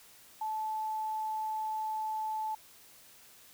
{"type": "tone", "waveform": "sine", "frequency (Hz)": 870, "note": "A5", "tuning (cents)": -20, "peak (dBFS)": -32, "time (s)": [0.41, 2.55], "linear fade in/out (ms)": 5, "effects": ["white hiss -57 dBFS RMS until 3.53 s"]}